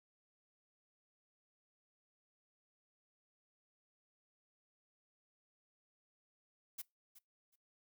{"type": "noise with echo", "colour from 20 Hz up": "blue", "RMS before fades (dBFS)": -44, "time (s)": [6.78, 6.82], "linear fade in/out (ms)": 10, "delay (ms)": 370, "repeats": 2, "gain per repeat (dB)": -15, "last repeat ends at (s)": 7.56, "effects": ["noise-tail reverb RT60 0.2 s tail -23 dB re dry"]}